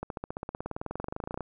accelerating click train, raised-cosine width 1 ms, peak -20 dBFS, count 29, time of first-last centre 0.03-1.407 s, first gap 72 ms, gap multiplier 0.97, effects none

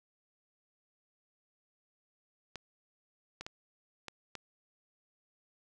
clicks, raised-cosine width 0.2 ms, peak -24 dBFS, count 5, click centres 2.557 / 3.41 / 3.465 / 4.083 / 4.353 s, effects none

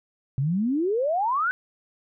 sine exponential sweep, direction up, 127.4 to 1544 Hz, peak -21 dBFS, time 0.38-1.51 s, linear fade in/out 0 ms, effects none

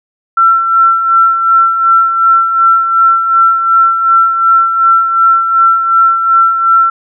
sine tone with tremolo, 1348 Hz, E6, 38 cents sharp, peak -3 dBFS, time 0.37-6.9 s, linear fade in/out 5 ms, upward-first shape sine, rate 2.7 Hz, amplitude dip 55%, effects none

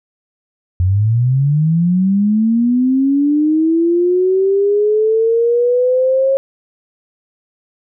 sine linear sweep, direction up, 87.31 to 544 Hz, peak -10 dBFS, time 0.8-6.37 s, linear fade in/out 0 ms, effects none

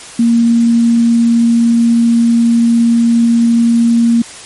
sine tone, 233.1 Hz, A#3, in tune, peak -6 dBFS, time 0.19-4.22 s, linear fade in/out 5 ms, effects white hiss -31 dBFS RMS until 4.45 s + MP3 48 kbps

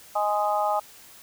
harmonic tone, 207.7 Hz, G#3, in tune, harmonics 3 / 4 / 5 / 6, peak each -27 / -24 / -33 / -29 dBFS, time 0.15-0.8 s, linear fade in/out 10 ms, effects white hiss -49 dBFS RMS until 1.22 s

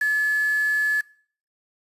sine tone with quantisation, 1716 Hz, A6, 44 cents flat, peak -18 dBFS, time 0.01-1.01 s, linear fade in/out 5 ms, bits 6, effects noise-tail reverb RT60 0.5 s tail -21 dB re dry + resampled to 32000 Hz

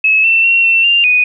sine tone with pitch steps, 2584 / 2683 / 2730 / 2698 / 2790 / 2483 Hz, E7 / E7 / F7 / E7 / F7 / D#7, -35 / +30 / -40 / +40 / -2 / -4 cents, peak -7 dBFS, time 0.04-1.24 s, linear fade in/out 5 ms, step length 200 ms, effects none

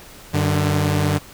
sawtooth tone pair together, 95.6 / 148.53 Hz, G2 / D3, -43 / +20 cents, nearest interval minor sixth, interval 763 cents, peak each -16 / -15 dBFS, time 0.33-1.19 s, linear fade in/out 20 ms, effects pink hiss -42 dBFS RMS until 1.33 s

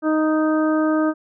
harmonic tone, 311.1 Hz, D#4, in tune, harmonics 1 / 2 / 3 / 4 / 5, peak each -17 / -23 / -32 / -27 / -31 dBFS, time 0.02-1.14 s, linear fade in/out 50 ms, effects none

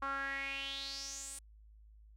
sawtooth tone with band-pass filter sweep, 274 Hz, C#4, 20 cents flat, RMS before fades -41 dBFS, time 0.02-1.39 s, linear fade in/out 5 ms, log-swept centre 1200 to 9200 Hz, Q 5.7, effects added 53 Hz sine -56 dBFS peak until 2.16 s

